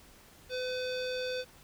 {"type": "tone with low-pass filter", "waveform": "square", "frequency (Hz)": 506, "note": "B4", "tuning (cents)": 42, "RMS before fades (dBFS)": -35, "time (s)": [0.49, 1.45], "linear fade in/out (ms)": 50, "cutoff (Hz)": 4300, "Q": 3.3, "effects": ["pink hiss -57 dBFS RMS until 1.63 s"]}